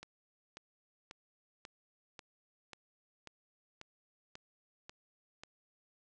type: click train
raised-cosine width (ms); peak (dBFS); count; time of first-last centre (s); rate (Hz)
0.2; -30; 11; 0.03-5.435; 1.85
effects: resampled to 22050 Hz + 11-bit